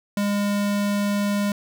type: tone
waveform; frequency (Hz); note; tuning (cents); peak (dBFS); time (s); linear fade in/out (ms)
square; 203.6; G#3; -34; -21; 0.17-1.52; 2
effects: none